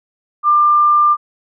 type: tone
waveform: sine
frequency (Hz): 1193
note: D6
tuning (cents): +27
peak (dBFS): -8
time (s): 0.43-1.17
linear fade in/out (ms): 50
effects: none